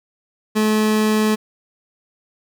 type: tone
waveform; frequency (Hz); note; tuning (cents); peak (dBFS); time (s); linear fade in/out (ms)
30% pulse; 215.3; A3; -37; -12; 0.55-1.36; 20
effects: none

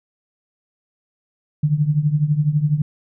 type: tone with tremolo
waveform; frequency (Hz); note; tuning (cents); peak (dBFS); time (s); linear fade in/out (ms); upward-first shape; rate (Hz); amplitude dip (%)
sine; 149.4; D3; +30; -11; 1.63-2.82; 5; triangle; 12; 85
effects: none

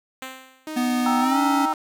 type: tone with exponential decay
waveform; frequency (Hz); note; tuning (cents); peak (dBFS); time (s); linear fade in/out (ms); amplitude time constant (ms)
5% pulse; 261.3; C4; -2; -19; 0.22-0.82; 1; 130
type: tone with vibrato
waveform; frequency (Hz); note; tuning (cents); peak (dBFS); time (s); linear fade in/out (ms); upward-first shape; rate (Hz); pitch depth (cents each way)
sawtooth; 309.2; D#4; -11; -26; 0.67-1.74; 2; square; 2.4; 10
type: tone with pitch glide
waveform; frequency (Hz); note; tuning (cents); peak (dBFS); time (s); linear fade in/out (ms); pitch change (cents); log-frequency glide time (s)
square; 246.9 to 282; B3 to C#4; 0 to +30; -21; 0.76-1.66; 10; +230; 1.2-1.39
type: chord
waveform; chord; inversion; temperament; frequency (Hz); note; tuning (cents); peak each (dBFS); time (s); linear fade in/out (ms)
sine; E diminished; first; equal; 784 / 932.3 / 1318.5; G5 / Bb5 / E6; 0 / 0 / 0; -25; 1.06-1.73; 2
effects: none

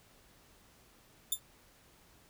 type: tone with exponential decay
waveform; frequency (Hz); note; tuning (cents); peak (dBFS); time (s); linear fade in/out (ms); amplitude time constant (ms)
5% pulse; 3571; A7; +25; -18; 1.32-1.4; 5; 16
effects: pink hiss -63 dBFS RMS until 2.29 s

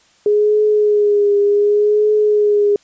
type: tone with vibrato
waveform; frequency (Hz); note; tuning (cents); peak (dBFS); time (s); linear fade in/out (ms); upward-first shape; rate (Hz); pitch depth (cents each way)
sine; 415.3; G#4; 0; -10; 0.26-2.76; 2; triangle; 0.67; 42
effects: white hiss -53 dBFS RMS until 2.83 s + resampled to 16000 Hz

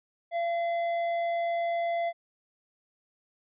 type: tone with tanh clipping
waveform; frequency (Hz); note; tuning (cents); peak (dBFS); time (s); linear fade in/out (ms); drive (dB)
triangle; 682; F5; -41; -28; 0.31-2.13; 50; 13
effects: resampled to 8000 Hz

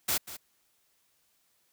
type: noise with echo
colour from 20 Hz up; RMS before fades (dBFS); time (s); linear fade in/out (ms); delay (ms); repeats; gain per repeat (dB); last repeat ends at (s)
white; -28; 0.08-0.18; 10; 190; 1; -14; 0.37
effects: white hiss -71 dBFS RMS until 1.72 s

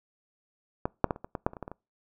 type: clicks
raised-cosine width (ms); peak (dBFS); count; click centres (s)
1; -13 / -6 / -13 / -28 / -24 / -18 / -10 / -29 / -27 / -22 / -25 / -26; 12; 0.855 / 1.043 / 1.108 / 1.161 / 1.245 / 1.352 / 1.465 / 1.534 / 1.568 / 1.627 / 1.679 / 1.716
effects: noise-tail reverb RT60 0.3 s tail -26 dB re dry

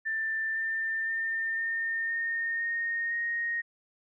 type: tone with pitch steps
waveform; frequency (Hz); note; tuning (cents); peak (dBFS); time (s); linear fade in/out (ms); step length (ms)
sine; 1778 / 1792.4 / 1807 / 1821.7 / 1836.5 / 1851.4 / 1866.4; A6 / A6 / A6 / A#6 / A#6 / A#6 / A#6; +18 / +32 / +46 / -40 / -26 / -12 / +2; -28; 0.05-3.62; 20; 510
effects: none

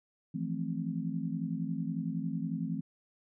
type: chord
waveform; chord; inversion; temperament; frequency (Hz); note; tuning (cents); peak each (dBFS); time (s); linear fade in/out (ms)
sine; F major seventh; third; just; 163.7 / 174.61 / 218.3 / 261.9; E3 / F3 / A3 / C4; -12 / 0 / -13 / +2; -36 / -38 / -38 / -38; 0.34-2.81; 10
effects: none

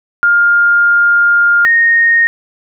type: tone pair in turn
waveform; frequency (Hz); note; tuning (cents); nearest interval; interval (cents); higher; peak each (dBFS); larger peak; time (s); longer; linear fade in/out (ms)
sine; 1408 / 1854.7; F6 / A#6; +14 / -9; perfect fourth; 477; second; -6; neither; 0.23-1.65 / 1.65-2.27; first; 0
effects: none

